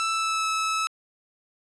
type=tone with pitch glide; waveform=sawtooth; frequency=1322 to 1302.3 Hz; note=E6 to E6; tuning=+5 to -21 cents; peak=-20 dBFS; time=0-0.87 s; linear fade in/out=0 ms; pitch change=-26 cents; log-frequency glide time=0.11-0.47 s; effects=resampled to 22050 Hz